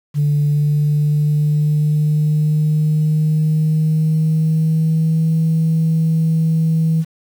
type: tone with pitch glide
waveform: sine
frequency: 146.9 to 161.12 Hz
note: D3 to E3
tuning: +1 to -39 cents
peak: -11 dBFS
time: 0.14-7.05 s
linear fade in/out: 50 ms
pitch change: +160 cents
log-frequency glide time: 0.47-5.36 s
effects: tanh soft clip ceiling -9 dBFS + 7-bit